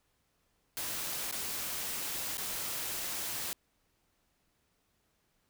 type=noise with dropouts; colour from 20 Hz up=white; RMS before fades=-37 dBFS; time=0.77-3.53 s; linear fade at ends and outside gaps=0 ms; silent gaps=1.312-1.325 / 2.371-2.381 s; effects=pink hiss -75 dBFS RMS until 5.49 s